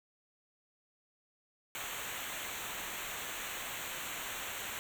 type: noise with comb filter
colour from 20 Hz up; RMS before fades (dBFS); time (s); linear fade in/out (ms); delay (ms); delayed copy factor
pink; -41; 1.75-4.79; 0; 0.2; -0.85
effects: none